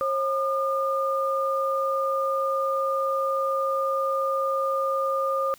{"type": "tone pair together", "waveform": "sine", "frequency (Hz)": [539.4, 1211], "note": ["C#5", "D#6"], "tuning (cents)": [-47, -47], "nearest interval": "octave + major second", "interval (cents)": 1400, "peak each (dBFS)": -25, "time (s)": [0.01, 5.54], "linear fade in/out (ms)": 0, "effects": ["white hiss -53 dBFS RMS until 5.58 s"]}